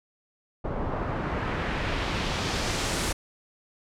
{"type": "noise with low-pass filter sweep", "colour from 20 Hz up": "pink", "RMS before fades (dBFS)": -29, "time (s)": [0.64, 3.13], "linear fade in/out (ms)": 10, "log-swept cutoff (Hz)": [770, 10000], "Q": 1, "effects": []}